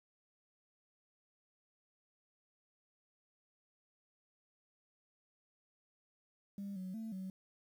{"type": "tone with pitch steps", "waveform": "sine", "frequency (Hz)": [199.4, 185.8, 222.7, 188.7], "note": ["G3", "F#3", "A3", "F#3"], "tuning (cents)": [30, 7, 21, 34], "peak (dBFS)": -39, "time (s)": [6.58, 7.3], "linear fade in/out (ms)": 2, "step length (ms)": 180, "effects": ["tanh soft clip ceiling -38 dBFS", "11-bit"]}